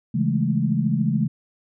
sine chord, A major seventh, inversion first, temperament just, 137.5 / 165 / 206.2 / 220 Hz, C#3 / E3 / G#3 / A3, -14 / +2 / -12 / 0 cents, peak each -24 dBFS, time 0.14-1.28 s, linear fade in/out 10 ms, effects none

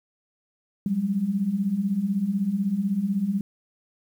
sine beating tone pair, 185.3 / 201.3 Hz, F#3 / G3, +3 / +46 cents, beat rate 16 Hz, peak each -28 / -23 dBFS, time 0.86-3.41 s, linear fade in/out 2 ms, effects 9-bit

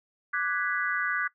sine chord, G# half-diminished seventh, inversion second, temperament equal, 1174.7 / 1480 / 1661.2 / 1975.5 Hz, D6 / F#6 / G#6 / B6, 0 / 0 / 0 / 0 cents, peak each -33 / -29 / -31 / -34 dBFS, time 0.33-1.28 s, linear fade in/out 10 ms, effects noise-tail reverb RT60 0.1 s tail -18 dB re dry

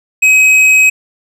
sine tone with hard clipping, 2538 Hz, D#7, 34 cents sharp, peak -6 dBFS, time 0.22-0.9 s, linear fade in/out 10 ms, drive 7 dB, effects none

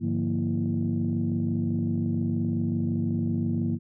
sine tone cluster, 103 / 150 / 175.7 / 234.9 / 330.5 Hz, G#2 / D3 / F3 / A#3 / E4, -14 / +37 / +11 / +13 / +5 cents, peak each -29 / -31 / -30 / -27 / -34 dBFS, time 0-3.79 s, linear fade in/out 50 ms, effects tanh soft clip ceiling -16 dBFS

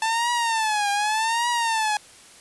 sawtooth tone with vibrato, 882 Hz, A5, 4 cents sharp, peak -17 dBFS, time 0.02-1.97 s, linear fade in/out 2 ms, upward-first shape triangle, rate 0.85 Hz, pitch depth 160 cents each way, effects white hiss -48 dBFS RMS until 2.4 s + resampled to 24000 Hz

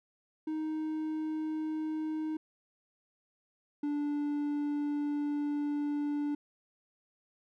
triangle tone pair in turn, 312 / 292 Hz, D#4 / D4, +5 / -10 cents, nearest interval minor second, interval 115 cents, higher first, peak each -30 / -28 dBFS, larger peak second, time 0.47-2.37 / 3.83-6.35 s, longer second, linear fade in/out 5 ms, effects none

